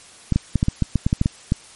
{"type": "clicks", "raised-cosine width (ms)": 5, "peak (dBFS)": -4, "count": 12, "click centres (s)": [0.323, 0.36, 0.557, 0.629, 0.684, 0.823, 0.957, 1.065, 1.129, 1.214, 1.259, 1.521], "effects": ["white hiss -45 dBFS RMS until 1.75 s", "MP3 48 kbps"]}